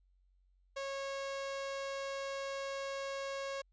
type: tone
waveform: sawtooth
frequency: 548 Hz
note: C#5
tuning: 20 cents flat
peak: -34 dBFS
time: 0.76-3.62 s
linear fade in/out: 10 ms
effects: added 46 Hz sine -67 dBFS peak until 3.72 s + resampled to 16000 Hz